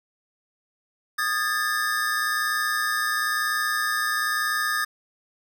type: tone cluster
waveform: square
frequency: 1231 / 1636 / 1757 Hz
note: D#6 / G#6 / A6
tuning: -19 / -26 / -3 cents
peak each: -28 dBFS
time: 1.18-4.85 s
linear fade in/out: 10 ms
effects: none